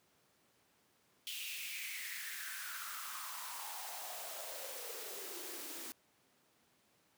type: noise with high-pass filter sweep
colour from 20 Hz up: white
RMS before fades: -45 dBFS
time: 1.27-5.92 s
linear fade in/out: 0 ms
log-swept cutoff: 3000 to 280 Hz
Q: 5.6
effects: pink hiss -72 dBFS RMS until 7.17 s + high-pass 150 Hz 12 dB/octave